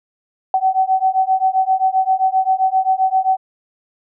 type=beating tone pair; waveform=sine; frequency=755 / 762.6 Hz; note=F#5 / G5; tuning=+35 / -48 cents; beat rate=7.6 Hz; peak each=-16 dBFS; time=0.54-3.37 s; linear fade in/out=2 ms; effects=none